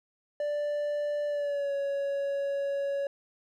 triangle tone with pitch glide, 587.3 to 559.2 Hz, D5 to C#5, 0 to +15 cents, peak -26 dBFS, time 0.4-3.07 s, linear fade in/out 2 ms, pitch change -85 cents, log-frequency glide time 1.27-1.73 s, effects none

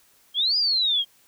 sine exponential two-way sweep, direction up then down, 3167 to 4978 to 3167 Hz, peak -19 dBFS, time 0.34-1.05 s, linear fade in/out 50 ms, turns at 0.57 s, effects white hiss -59 dBFS RMS until 1.27 s

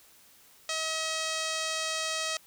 5% pulse tone with low-pass filter, 638 Hz, D#5, 43 cents sharp, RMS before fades -32 dBFS, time 0.69-2.37 s, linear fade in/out 2 ms, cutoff 8200 Hz, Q 0.79, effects white hiss -58 dBFS RMS until 2.46 s

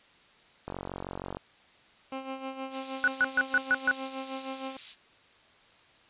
click train, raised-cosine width 1 ms, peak -22 dBFS, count 33, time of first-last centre 0.68-1.37 s, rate 46.4 Hz
15% pulse tone with tremolo, 265.7 Hz, C4, 27 cents sharp, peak -27 dBFS, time 2.12-4.77 s, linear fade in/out 2 ms, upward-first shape sine, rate 6.4 Hz, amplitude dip 65%
white high-pass noise, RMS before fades -39 dBFS, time 2.7-4.96 s, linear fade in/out 50 ms, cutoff 3200 Hz, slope 12 dB/octave
sine tone bursts, 1476 Hz, F#6, 5 cents flat, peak -20 dBFS, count 6, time 3.04-3.912 s, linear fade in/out 0 ms, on 37 ms, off 130 ms
effects white hiss -59 dBFS RMS until 6.09 s + resampled to 8000 Hz

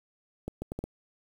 accelerating click train, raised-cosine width 2 ms, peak -21 dBFS, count 5, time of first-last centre 0.48-0.84 s, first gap 140 ms, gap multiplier 0.71, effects 8-bit

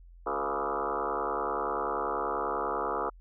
sine tone with frequency modulation, 839 Hz, G#5, 17 cents sharp, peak -28 dBFS, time 0.26-3.1 s, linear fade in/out 10 ms, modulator 70.2 Hz, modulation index 6.9, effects added 43 Hz sine -49 dBFS peak until 3.2 s

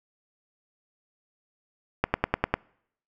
click train, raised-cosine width 0.5 ms, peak -6 dBFS, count 6, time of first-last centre 2.04-2.54 s, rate 10 Hz, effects noise-tail reverb RT60 0.7 s tail -26 dB re dry

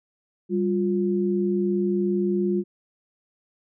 sine tone pair together, 196.34 / 353.5 Hz, G3 / F4, +3 / +21 cents, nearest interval minor seventh, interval 1018 cents, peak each -23 dBFS, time 0.49-2.64 s, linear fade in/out 50 ms, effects none

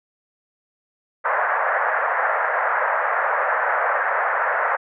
white band-pass noise, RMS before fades -21 dBFS, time 1.24-4.77 s, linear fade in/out 20 ms, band 520 to 1800 Hz, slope 48 dB/octave, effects none

